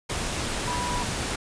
sine tone in noise, 980 Hz, B5, 14 cents flat, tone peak -29 dBFS, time 0.67-1.03 s, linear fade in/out 10 ms, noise pink, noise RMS -29 dBFS, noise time 0.09-1.36 s, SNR -3 dB, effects resampled to 22050 Hz

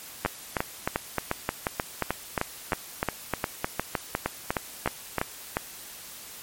two click trains, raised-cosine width 0.5 ms, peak -9 / -9 dBFS, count 17 / 16, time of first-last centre 0.26-5.183 / 0.25-5.569 s, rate 3.25 / 2.82 Hz, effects white hiss -43 dBFS RMS until 6.42 s + MP3 64 kbps

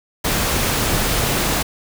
pink noise, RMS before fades -19 dBFS, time 0.24-1.63 s, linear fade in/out 10 ms, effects none

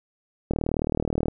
click train, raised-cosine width 2 ms, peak -11 dBFS, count 31, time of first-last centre 0.51-1.283 s, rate 38.8 Hz, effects none

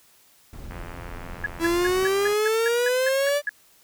brown noise, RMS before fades -38 dBFS, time 0.53-2.05 s, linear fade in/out 2 ms
click train, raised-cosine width 0.5 ms, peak -24 dBFS, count 141, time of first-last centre 0.71-2.327 s, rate 86.6 Hz
sine tone bursts, 1687 Hz, G#6, 27 cents sharp, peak -22 dBFS, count 11, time 1.44-3.493 s, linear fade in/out 2 ms, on 23 ms, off 180 ms
45% pulse exponential sweep, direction up, 330 to 587.3 Hz, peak -20 dBFS, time 1.59-3.42 s, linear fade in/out 50 ms
effects white hiss -57 dBFS RMS until 3.83 s

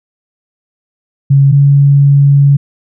sine tone pair in turn, 138.59 / 140.93 Hz, C#3 / C#3, 0 / +29 cents, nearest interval unison, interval 29 cents, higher second, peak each -3 dBFS, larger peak neither, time 1.3-1.52 / 1.52-2.57 s, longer second, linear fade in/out 10 ms, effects none

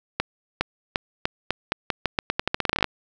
accelerating click train, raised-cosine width 0.3 ms, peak -5 dBFS, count 22, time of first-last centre 0.2-2.843 s, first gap 410 ms, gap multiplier 0.85, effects none

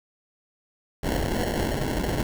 pink noise with sample-and-hold, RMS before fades -26 dBFS, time 1.03-2.23 s, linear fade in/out 2 ms, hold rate 1225 Hz, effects none

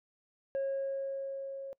sine tone with level ramp, 545 Hz, C#5, 29 cents flat, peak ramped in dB -27 to -39 dBFS, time 0.55-1.73 s, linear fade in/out 0 ms, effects noise-tail reverb RT60 0.1 s tail -25 dB re dry + tanh soft clip ceiling -29 dBFS

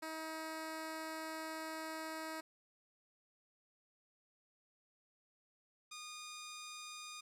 10% pulse tone pair in turn, 318.1 / 1224.8 Hz, D#4 / D#6, +38 / -28 cents, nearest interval octave + major seventh, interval 2334 cents, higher second, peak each -34 / -39 dBFS, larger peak first, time 0.02-2.41 / 5.91-7.21 s, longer first, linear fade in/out 10 ms, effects resampled to 32000 Hz + 12-bit

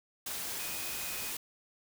sine tone in noise, 2500 Hz, D#7, 8 cents sharp, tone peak -46 dBFS, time 0.59-1.31 s, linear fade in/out 5 ms, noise white, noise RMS -38 dBFS, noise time 0.26-1.37 s, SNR -11 dB, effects none

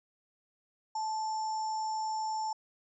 sine tone with sample-and-hold, 872 Hz, A5, 16 cents flat, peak -31 dBFS, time 0.95-2.53 s, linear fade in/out 5 ms, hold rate 6300 Hz, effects resampled to 22050 Hz

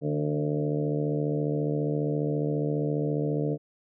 harmonic tone with a mistuned harmonic, 74.7 Hz, D2, 30 cents sharp, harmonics 2 / 3 / 4 / 5 / 6 / 7 / 8 / 9, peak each -28 / -40 / -31 / -41 / -31 / -36 / -40 / -42 dBFS, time 0.01-3.58 s, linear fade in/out 50 ms, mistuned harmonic 4, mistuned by -24 cents, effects none

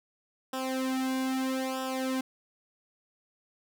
sawtooth tone with flanger, 261.6 Hz, C4, in tune, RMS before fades -31 dBFS, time 0.53-2.21 s, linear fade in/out 5 ms, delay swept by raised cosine 0.46 to 2.26 ms, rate 0.78 Hz, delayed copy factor -0.95, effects none

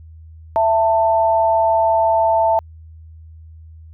sine tone pair together, 664 / 889.9 Hz, E5 / A5, +12 / +19 cents, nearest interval perfect fourth, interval 507 cents, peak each -15 dBFS, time 0.56-2.59 s, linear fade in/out 0 ms, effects added 80 Hz sine -37 dBFS peak until 3.93 s

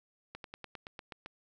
slowing click train, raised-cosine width 0.3 ms, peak -27 dBFS, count 9, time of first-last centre 0.35-1.261 s, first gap 92 ms, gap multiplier 1.06, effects none

